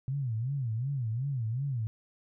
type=tone with vibrato; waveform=sine; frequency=124.9 Hz; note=B2; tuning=20 cents sharp; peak=-29 dBFS; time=0.08-1.87 s; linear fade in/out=0 ms; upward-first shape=sine; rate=2.7 Hz; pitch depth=230 cents each way; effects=none